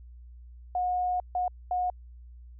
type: tone bursts at uneven times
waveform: sine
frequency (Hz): 724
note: F#5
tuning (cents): -38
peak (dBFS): -25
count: 3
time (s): 0.75-1.2 / 1.35-1.48 / 1.71-1.9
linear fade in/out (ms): 2
effects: added 60 Hz sine -45 dBFS peak until 2.59 s